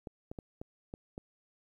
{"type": "clicks", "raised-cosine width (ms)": 2, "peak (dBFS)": -28, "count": 6, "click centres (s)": [0.072, 0.315, 0.388, 0.615, 0.939, 1.179], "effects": ["11-bit"]}